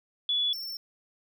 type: tone pair in turn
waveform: sine / square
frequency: 3421 / 5407 Hz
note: A7 / E8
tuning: -49 / +43 cents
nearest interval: minor sixth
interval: 792 cents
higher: second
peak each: -24 / -35 dBFS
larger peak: first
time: 0.29-0.53 / 0.53-0.77 s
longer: neither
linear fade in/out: 2 ms
effects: none